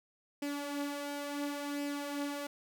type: tone with flanger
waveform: sawtooth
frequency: 287.2 Hz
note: D4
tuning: 39 cents flat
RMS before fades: -38 dBFS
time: 0.42-2.47 s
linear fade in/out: 5 ms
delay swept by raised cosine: 0.38 to 5.68 ms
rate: 0.71 Hz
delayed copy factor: +0.5
effects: none